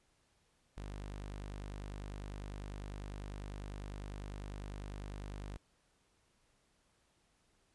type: tone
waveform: sawtooth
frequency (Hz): 50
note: G1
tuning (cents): +35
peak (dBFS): -39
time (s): 0.77-5.57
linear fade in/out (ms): 0
effects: pink hiss -74 dBFS RMS until 7.74 s + resampled to 24000 Hz